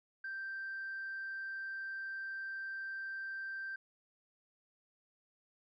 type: tone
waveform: sine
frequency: 1568 Hz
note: G6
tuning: in tune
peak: -38 dBFS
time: 0.24-3.76 s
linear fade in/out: 5 ms
effects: tanh soft clip ceiling -36 dBFS